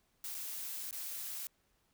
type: noise with dropouts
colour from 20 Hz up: blue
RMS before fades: -42 dBFS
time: 0.24-1.47 s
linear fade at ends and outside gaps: 1 ms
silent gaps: 0.345-0.349 / 0.91-0.927 s
effects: pink hiss -75 dBFS RMS until 1.93 s